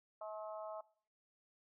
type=harmonic tone; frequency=214.3 Hz; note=A3; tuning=45 cents flat; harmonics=3 / 4 / 5 / 6; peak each=-45 / -51 / -52 / -55 dBFS; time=0.21-0.81 s; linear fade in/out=5 ms; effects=noise-tail reverb RT60 0.5 s tail -20 dB re dry